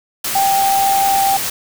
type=tone in noise; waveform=sine; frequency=785 Hz; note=G5; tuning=2 cents sharp; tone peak=-12 dBFS; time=0.35-1.37 s; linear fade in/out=5 ms; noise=white; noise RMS=-21 dBFS; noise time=0.24-1.5 s; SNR=+6 dB; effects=none